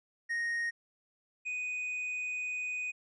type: tone pair in turn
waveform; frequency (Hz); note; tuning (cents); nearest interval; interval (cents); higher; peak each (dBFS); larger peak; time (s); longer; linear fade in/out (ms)
triangle; 1864.7 / 2489; A#6 / D#7; 0 / 0; perfect fourth; 500; second; -29 / -32; first; 0.29-0.71 / 1.45-2.92; second; 20
effects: resampled to 24000 Hz